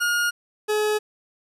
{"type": "tone pair in turn", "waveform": "40% pulse", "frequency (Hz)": [1427, 424.2], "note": ["F6", "G#4"], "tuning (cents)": [37, 37], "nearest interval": "octave + major sixth", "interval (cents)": 2100, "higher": "first", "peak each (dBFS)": -19, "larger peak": "neither", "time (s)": [[0, 0.31], [0.68, 0.99]], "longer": "neither", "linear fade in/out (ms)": 20, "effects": ["resampled to 32000 Hz", "9-bit"]}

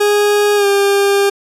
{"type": "tone with pitch glide", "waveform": "40% pulse", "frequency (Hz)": [412.9, 399.8], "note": ["G#4", "G4"], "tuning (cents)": [-10, 34], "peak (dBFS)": -9, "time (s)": [0, 1.3], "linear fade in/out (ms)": 10, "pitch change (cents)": -56, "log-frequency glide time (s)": [0.56, 0.66], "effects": ["resampled to 32000 Hz"]}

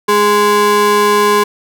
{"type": "ring-modulated tone", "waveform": "square", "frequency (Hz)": 311.1, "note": "D#4", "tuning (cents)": 0, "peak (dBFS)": -6, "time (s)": [0.08, 1.44], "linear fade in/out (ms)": 10, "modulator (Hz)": 725, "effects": []}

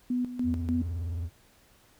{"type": "tone with tremolo", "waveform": "sine", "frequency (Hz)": 247.8, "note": "B3", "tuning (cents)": 6, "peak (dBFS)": -25, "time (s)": [0.1, 0.82], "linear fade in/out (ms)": 5, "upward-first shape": "square", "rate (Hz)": 3.4, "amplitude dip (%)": 70}
{"type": "tone with vibrato", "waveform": "triangle", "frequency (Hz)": 84.7, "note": "E2", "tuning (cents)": 48, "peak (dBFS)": -28, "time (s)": [0.43, 1.3], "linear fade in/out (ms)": 50, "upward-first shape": "triangle", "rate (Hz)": 19, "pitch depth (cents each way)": 160}
{"effects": ["pink hiss -61 dBFS RMS until 1.99 s"]}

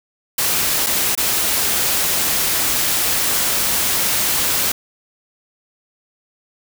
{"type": "noise with dropouts", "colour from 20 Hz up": "white", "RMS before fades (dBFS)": -18, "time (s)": [0.38, 4.72], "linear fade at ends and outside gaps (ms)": 5, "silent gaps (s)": [[0.864, 0.867], [1.152, 1.175]], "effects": []}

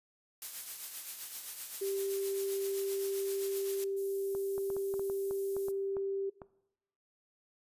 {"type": "noise with tremolo", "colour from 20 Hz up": "blue", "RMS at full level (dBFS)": -39, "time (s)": [0.42, 3.84], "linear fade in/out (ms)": 0, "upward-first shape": "triangle", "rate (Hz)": 7.7, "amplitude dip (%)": 55}
{"type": "tone", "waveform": "sine", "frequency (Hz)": 392, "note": "G4", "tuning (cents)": 0, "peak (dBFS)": -32, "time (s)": [1.81, 6.3], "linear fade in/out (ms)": 10}
{"type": "high-pass noise", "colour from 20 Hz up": "white", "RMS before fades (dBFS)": -49, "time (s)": [3.96, 5.72], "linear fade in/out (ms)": 20, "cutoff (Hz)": 11000, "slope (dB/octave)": 12}
{"type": "clicks", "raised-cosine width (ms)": 1, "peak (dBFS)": -31, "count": 12, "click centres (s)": [4.35, 4.58, 4.702, 4.766, 4.94, 4.995, 5.099, 5.31, 5.566, 5.684, 5.968, 6.418]}
{"effects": ["noise-tail reverb RT60 0.8 s tail -19 dB re dry", "resampled to 32000 Hz"]}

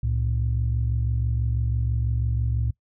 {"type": "tone pair together", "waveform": "sine", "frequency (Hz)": [67.6, 113.69], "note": ["C#2", "A#2"], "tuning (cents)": [-43, -43], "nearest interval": "major sixth", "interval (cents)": 900, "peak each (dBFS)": -23, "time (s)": [0.03, 2.71], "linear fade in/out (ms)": 5, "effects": ["noise-tail reverb RT60 0.1 s tail -22 dB re dry", "tanh soft clip ceiling -15 dBFS"]}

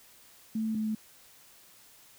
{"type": "tone pair in turn", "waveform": "sine", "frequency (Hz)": [220.3, 217], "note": ["A3", "A3"], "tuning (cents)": [2, -24], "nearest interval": "unison", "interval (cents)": 26, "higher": "first", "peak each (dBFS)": -28, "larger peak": "neither", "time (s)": [[0.55, 0.75], [0.75, 0.95]], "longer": "neither", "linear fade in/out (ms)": 5, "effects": ["white hiss -57 dBFS RMS until 2.18 s"]}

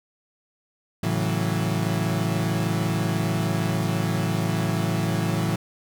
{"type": "chord", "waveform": "35% pulse", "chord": "F# minor seventh", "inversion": "first", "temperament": "equal", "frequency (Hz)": [110, 138.59, 164.81, 185], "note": ["A2", "C#3", "E3", "F#3"], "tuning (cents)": [0, 0, 0, 0], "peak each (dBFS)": [-25, -29, -24, -28], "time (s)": [1.03, 5.56], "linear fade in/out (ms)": 5, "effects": []}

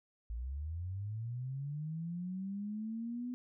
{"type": "linear sweep", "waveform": "sine", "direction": "up", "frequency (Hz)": [54, 250.4], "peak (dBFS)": -37, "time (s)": [0.3, 3.34], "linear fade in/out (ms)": 0, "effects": []}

